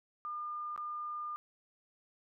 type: tone with dropouts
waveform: sine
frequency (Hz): 1207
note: D6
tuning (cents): +47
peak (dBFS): -37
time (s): 0.25-1.36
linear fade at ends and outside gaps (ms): 0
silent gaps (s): 0.762-0.777
effects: none